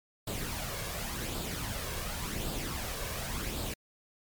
pink noise with flanger, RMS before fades -36 dBFS, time 0.27-3.74 s, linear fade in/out 5 ms, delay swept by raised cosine 0.24 to 1.84 ms, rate 0.9 Hz, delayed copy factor +0.5, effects MP3 96 kbps

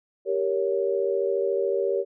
sine chord, G diminished, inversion none, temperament equal with one note detuned, 392 / 466.2 / 559.2 Hz, G4 / Bb4 / Db5, 0 / 0 / +15 cents, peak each -25 / -27 / -27 dBFS, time 0.25-2.05 s, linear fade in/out 50 ms, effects none

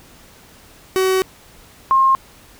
45% pulse / sine tone pair in turn, 377.2 / 1066.9 Hz, F#4 / C6, +33 / +33 cents, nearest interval octave + tritone, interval 1800 cents, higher second, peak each -14 / -10 dBFS, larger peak second, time 0.96-1.22 / 1.91-2.15 s, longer first, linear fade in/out 0 ms, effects pink hiss -46 dBFS RMS until 2.59 s

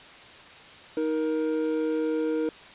triangle tone pair together, 314 / 470.8 Hz, D#4 / A#4, +16 / +17 cents, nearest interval perfect fifth, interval 701 cents, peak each -25 dBFS, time 0.97-2.49 s, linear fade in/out 2 ms, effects white hiss -47 dBFS RMS until 2.74 s + resampled to 8000 Hz

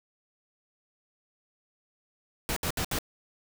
pink noise bursts, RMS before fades -30 dBFS, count 4, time 2.49-2.987 s, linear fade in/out 0 ms, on 74 ms, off 67 ms, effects none

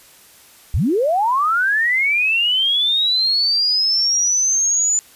sine linear sweep, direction up, 49.01 to 7040 Hz, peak -14 dBFS, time 0.74-4.99 s, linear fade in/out 0 ms, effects white hiss -47 dBFS RMS until 5.15 s + resampled to 32000 Hz

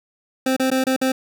25% pulse tone with dropouts, 261.6 Hz, C4, in tune, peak -13 dBFS, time 0.46-1.12 s, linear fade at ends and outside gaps 5 ms, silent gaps 0.565-0.597 / 0.703-0.714 / 0.84-0.867 / 0.964-1.014 s, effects none

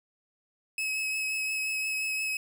40% pulse tone with vibrato, 2569 Hz, E7, 45 cents flat, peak -28 dBFS, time 0.78-2.37 s, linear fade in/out 2 ms, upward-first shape triangle, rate 5.7 Hz, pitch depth 18 cents each way, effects none

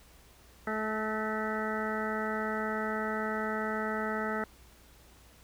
harmonic tone with a mistuned harmonic, 216.6 Hz, A3, 27 cents flat, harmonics 1 / 2 / 3 / 4 / 6 / 7 / 8 / 9, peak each -36 / -37 / -39 / -40 / -37 / -40 / -44 / -41 dBFS, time 0.67-4.44 s, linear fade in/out 2 ms, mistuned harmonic 8, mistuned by +40 cents, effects added 60 Hz sine -59 dBFS peak until 5.43 s + pink hiss -59 dBFS RMS until 5.43 s

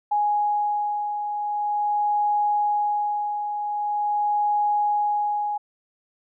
sine beating tone pair, 830.6 / 831.04 Hz, G#5 / G#5, 0 / +1 cents, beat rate 0.44 Hz, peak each -30 / -21 dBFS, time 0.11-5.58 s, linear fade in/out 10 ms, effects none

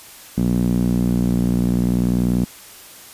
sawtooth tone with band-pass filter, 60.3 Hz, B1, 41 cents flat, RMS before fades -18 dBFS, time 0.37-2.45 s, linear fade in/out 10 ms, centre 210 Hz, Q 3, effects white hiss -41 dBFS RMS until 3.13 s + resampled to 32000 Hz

